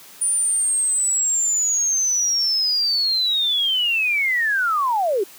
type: linear sweep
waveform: sine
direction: down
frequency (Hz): 9460 to 359.2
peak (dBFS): -17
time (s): 0.21-5.24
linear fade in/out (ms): 10
effects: white hiss -44 dBFS RMS until 5.38 s + high-pass 150 Hz 12 dB/octave